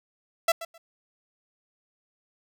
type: tone with echo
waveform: sawtooth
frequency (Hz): 666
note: E5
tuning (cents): +18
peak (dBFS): -15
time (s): 0.48-0.52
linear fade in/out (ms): 5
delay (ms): 130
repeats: 2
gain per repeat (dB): -15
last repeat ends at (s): 0.78
effects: none